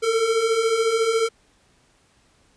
square beating tone pair, 440 / 454 Hz, A4 / A#4, 0 / -46 cents, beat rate 14 Hz, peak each -26 / -20 dBFS, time 0.02-1.29 s, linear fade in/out 20 ms, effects pink hiss -60 dBFS RMS until 2.56 s + resampled to 22050 Hz

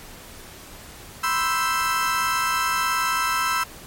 35% pulse chord, C major seventh, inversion third, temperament equal, 987.8 / 1046.5 / 1318.5 / 1568 Hz, B5 / C6 / E6 / G6, 0 / 0 / 0 / 0 cents, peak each -27 / -27 / -21 / -27 dBFS, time 1.23-3.64 s, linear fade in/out 10 ms, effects pink hiss -42 dBFS RMS until 3.86 s + MP3 64 kbps

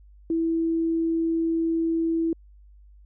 sine tone, 328.8 Hz, E4, 4 cents flat, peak -21 dBFS, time 0.3-2.33 s, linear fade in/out 2 ms, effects added 50 Hz sine -48 dBFS peak until 3.05 s

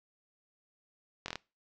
slowing click train, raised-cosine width 0.2 ms, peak -19 dBFS, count 5, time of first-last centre 1.26-1.356 s, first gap 22 ms, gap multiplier 1.06, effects noise-tail reverb RT60 0.3 s tail -23 dB re dry + low-pass 6000 Hz 12 dB/octave

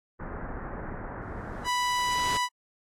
pink low-pass noise, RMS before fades -37 dBFS, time 0.19-1.69 s, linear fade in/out 20 ms, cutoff 1800 Hz, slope 48 dB/octave
pink noise with exponential growth, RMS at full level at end -32 dBFS, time 1.22-2.37 s, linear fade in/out 0 ms, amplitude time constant 250 ms
sawtooth tone, 987.8 Hz, B5, in tune, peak -21 dBFS, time 1.64-2.49 s, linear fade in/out 50 ms
effects low-pass 9000 Hz 12 dB/octave + AAC 64 kbps

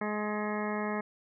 harmonic tone with a mistuned harmonic, 210.4 Hz, G#3, 23 cents sharp, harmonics 1 / 2 / 3 / 4 / 5 / 6 / 8 / 9 / 10, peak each -34 / -37 / -39 / -40 / -41 / -42 / -43 / -44 / -44 dBFS, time 0.01-1.01 s, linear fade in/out 5 ms, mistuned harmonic 10, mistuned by +36 cents, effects none

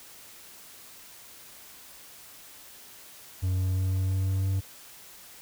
triangle tone with pitch steps, 92.5 / 93.09 / 93.68 / 94.28 / 94.88 / 95.49 / 96.09 Hz, F#2 / F#2 / F#2 / F#2 / F#2 / G2 / G2, 0 / +11 / +22 / +33 / +44 / -45 / -34 cents, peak -22 dBFS, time 3.42-4.61 s, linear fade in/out 20 ms, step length 170 ms, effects white hiss -49 dBFS RMS until 5.41 s

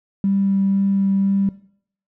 triangle tone with vibrato, 196 Hz, G3, in tune, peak -11 dBFS, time 0.24-1.49 s, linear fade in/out 2 ms, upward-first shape sine, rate 2 Hz, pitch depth 8 cents each way, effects noise-tail reverb RT60 0.6 s tail -23 dB re dry + tanh soft clip ceiling -13 dBFS

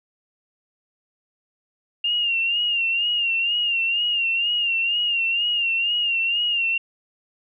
sine tone with vibrato, 2795 Hz, F7, 1 cent sharp, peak -19 dBFS, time 2.04-6.78 s, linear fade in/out 5 ms, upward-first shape sine, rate 2.1 Hz, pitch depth 64 cents each way, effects none

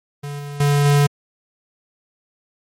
square tone with level steps, 143.9 Hz, D3, 35 cents flat, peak -27 / -29 / -14 / -12 dBFS, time 0.23-1.07 s, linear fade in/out 10 ms, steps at 0.39 / 0.6 / 0.85 s, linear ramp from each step 5 ms, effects MP3 64 kbps

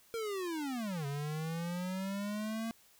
square linear two-way sweep, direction down then up, 466.2 to 138.59 to 229.2 Hz, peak -36 dBFS, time 0.14-2.71 s, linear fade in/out 0 ms, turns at 1.06 s, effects white hiss -64 dBFS RMS until 2.99 s

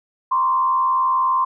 sine tone with frequency modulation, 1046.5 Hz, C6, in tune, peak -15 dBFS, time 0.31-1.45 s, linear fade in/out 10 ms, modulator 81.4 Hz, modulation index 0.65, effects none

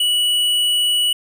sine tone with hard clipping, 2941 Hz, F#7, 11 cents flat, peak -16 dBFS, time 0-1.13 s, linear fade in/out 5 ms, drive 10 dB, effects none

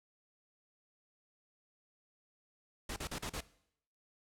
pink noise bursts, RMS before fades -40 dBFS, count 5, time 2.89-3.407 s, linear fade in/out 5 ms, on 73 ms, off 38 ms, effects noise-tail reverb RT60 0.7 s tail -19 dB re dry + low-pass 11000 Hz 12 dB/octave

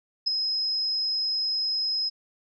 sine tone with ADSR envelope, 5110 Hz, D#8, 45 cents sharp, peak -18 dBFS, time 0.26-2.1 s, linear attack 17 ms, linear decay 4 ms, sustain -6 dB, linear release 23 ms, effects none

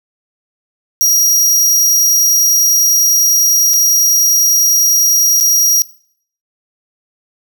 sawtooth tone with dropouts, 5710 Hz, F8, 37 cents sharp, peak -6 dBFS, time 1.01-5.82 s, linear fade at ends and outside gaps 0 ms, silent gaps 3.736-3.74 / 5.402-5.409 s, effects noise-tail reverb RT60 0.6 s tail -20 dB re dry

